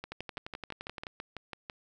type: two click trains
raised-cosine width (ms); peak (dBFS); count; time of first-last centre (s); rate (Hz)
0.3; -23 / -23; 11 / 12; 0.04-1.698 / 0.12-1.068; 6.03 / 11.6
effects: none